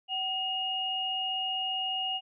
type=tone pair together; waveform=sine; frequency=757 / 2858 Hz; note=F#5 / F7; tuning=+39 / +39 cents; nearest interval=octave + major seventh; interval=2300 cents; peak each=-35 / -30 dBFS; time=0.08-2.21 s; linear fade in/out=50 ms; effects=none